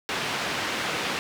white band-pass noise, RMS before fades -29 dBFS, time 0.09-1.19 s, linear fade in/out 0 ms, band 120 to 2900 Hz, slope 12 dB/octave, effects none

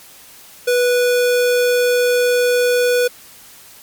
square tone, 490.9 Hz, B4, 10 cents flat, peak -13 dBFS, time 0.67-3.08 s, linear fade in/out 10 ms, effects white hiss -42 dBFS RMS until 3.82 s + MP3 96 kbps

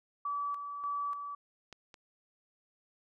sine tone with tremolo, 1150 Hz, D6, 37 cents flat, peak -32 dBFS, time 0.25-1.35 s, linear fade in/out 5 ms, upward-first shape square, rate 1.7 Hz, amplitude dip 50%
clicks, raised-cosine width 0.2 ms, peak -30 / -34 dBFS, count 2, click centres 1.727 / 1.942 s
effects none

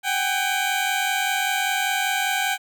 15% pulse tone pair together, 758.9 / 804 Hz, F#5 / G5, +44 / +44 cents, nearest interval minor second, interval 100 cents, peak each -17 / -18 dBFS, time 0.03-2.58 s, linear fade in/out 50 ms, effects none

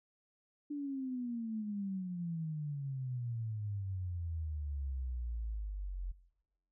sine exponential sweep, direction down, 295.6 to 43.65 Hz, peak -36 dBFS, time 0.7-6.12 s, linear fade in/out 10 ms, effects noise-tail reverb RT60 0.9 s tail -19 dB re dry

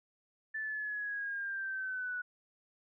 sine linear sweep, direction down, 1760 to 1468 Hz, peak -35 dBFS, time 0.54-2.22 s, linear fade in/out 10 ms, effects none

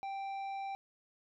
sine tone with tanh clipping, 784 Hz, G5, in tune, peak -39 dBFS, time 0.03-0.75 s, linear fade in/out 0 ms, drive 9 dB, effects none

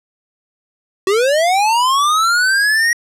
square linear sweep, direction up, 370 to 1900 Hz, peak -12 dBFS, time 1.07-2.93 s, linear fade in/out 2 ms, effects low-pass 10000 Hz 12 dB/octave

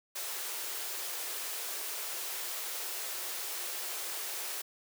white high-pass noise, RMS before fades -38 dBFS, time 0.15-4.62 s, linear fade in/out 10 ms, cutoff 330 Hz, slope 96 dB/octave, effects none

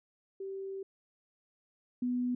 sine tone pair in turn, 387.8 / 247.3 Hz, G4 / B3, -19 / +3 cents, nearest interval minor sixth, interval 778 cents, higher first, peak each -37 / -29 dBFS, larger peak second, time 0.4-0.83 / 2.02-2.35 s, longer first, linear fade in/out 5 ms, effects none

